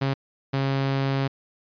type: tone bursts at uneven times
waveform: sawtooth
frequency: 136.2 Hz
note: C#3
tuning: 30 cents flat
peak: -18 dBFS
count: 2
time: 0.01-0.14 / 0.53-1.28 s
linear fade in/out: 10 ms
effects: resampled to 11025 Hz